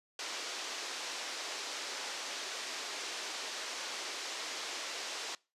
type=band-pass noise; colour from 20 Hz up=white; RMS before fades=-41 dBFS; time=0.19-5.35 s; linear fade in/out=2 ms; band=320 to 6300 Hz; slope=24 dB/octave; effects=noise-tail reverb RT60 0.3 s tail -24 dB re dry + resampled to 32000 Hz